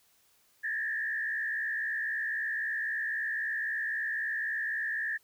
sine tone with frequency modulation, 1760 Hz, A6, in tune, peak -30 dBFS, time 0.63-5.18 s, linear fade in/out 20 ms, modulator 63.8 Hz, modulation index 1.4, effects white hiss -67 dBFS RMS until 5.23 s

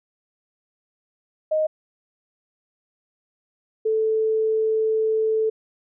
sine tone pair in turn, 622.3 / 439.2 Hz, D#5 / A4, 0 / -3 cents, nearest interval tritone, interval 603 cents, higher first, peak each -18 dBFS, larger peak neither, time 1.51-1.67 / 3.85-5.5 s, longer second, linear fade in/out 10 ms, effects none

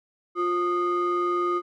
triangle ring-modulated tone, 440 Hz, A4, in tune, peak -17 dBFS, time 0.35-1.62 s, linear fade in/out 50 ms, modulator 792 Hz, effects none

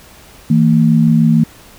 sine tone pair together, 161.53 / 228.2 Hz, E3 / A#3, -35 / -37 cents, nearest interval tritone, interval 598 cents, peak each -10 dBFS, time 0.5-1.44 s, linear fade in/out 5 ms, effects pink hiss -41 dBFS RMS until 1.78 s

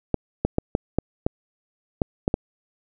clicks, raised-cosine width 2 ms, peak -6 dBFS, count 9, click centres 0.143 / 0.45 / 0.584 / 0.751 / 0.986 / 1.265 / 2.018 / 2.279 / 2.341 s, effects none

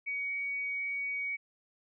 sine tone, 2251 Hz, C#7, 26 cents sharp, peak -32 dBFS, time 0.06-1.37 s, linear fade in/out 20 ms, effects none

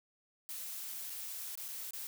blue noise with dropouts, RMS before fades -43 dBFS, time 0.49-2.07 s, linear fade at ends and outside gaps 0 ms, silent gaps 1.098-1.102 / 1.554-1.575 / 1.681-1.686 / 1.908-1.934 s, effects none

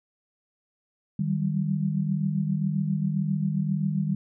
sine tone cluster, 154.2 / 188.6 / 196.1 Hz, D#3 / F#3 / G3, -15 / +33 / +1 cents, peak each -26 / -32 / -27 dBFS, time 1.19-4.15 s, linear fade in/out 5 ms, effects none

